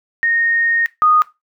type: tone pair in turn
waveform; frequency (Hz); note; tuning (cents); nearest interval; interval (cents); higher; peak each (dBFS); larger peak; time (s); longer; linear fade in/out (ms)
sine; 1852 / 1236.1; A#6 / D#6; -12 / -12; perfect fifth; 700; first; -13 / -9; second; 0.23-0.86 / 1.02-1.22; first; 0
effects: noise-tail reverb RT60 0.2 s tail -17 dB re dry